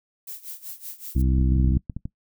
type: noise with tremolo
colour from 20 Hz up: violet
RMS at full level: -35 dBFS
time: 0.27-1.22 s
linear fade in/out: 5 ms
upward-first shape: sine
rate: 5.3 Hz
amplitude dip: 85%
type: harmonic tone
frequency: 64.7 Hz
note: C2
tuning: 19 cents flat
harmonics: 1 / 2 / 3 / 4 / 5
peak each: -19 / -25 / -29 / -31 / -33 dBFS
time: 1.15-1.78 s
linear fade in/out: 10 ms
type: clicks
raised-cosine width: 5 ms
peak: -18 dBFS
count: 12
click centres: 1.382 / 1.413 / 1.522 / 1.562 / 1.6 / 1.646 / 1.678 / 1.718 / 1.77 / 1.898 / 1.966 / 2.055 s
effects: noise-tail reverb RT60 0.1 s tail -21 dB re dry